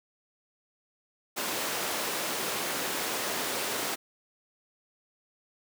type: high-pass noise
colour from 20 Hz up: pink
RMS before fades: -32 dBFS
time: 1.36-3.96 s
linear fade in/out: 20 ms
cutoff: 330 Hz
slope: 12 dB/octave
effects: none